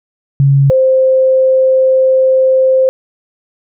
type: tone pair in turn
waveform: sine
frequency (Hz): 138.59 / 523.2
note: C#3 / C5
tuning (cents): 0 / 0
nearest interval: octave + major seventh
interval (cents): 2300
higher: second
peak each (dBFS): -5 / -6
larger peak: first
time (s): 0.4-0.7 / 0.7-2.89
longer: second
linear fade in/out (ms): 0
effects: none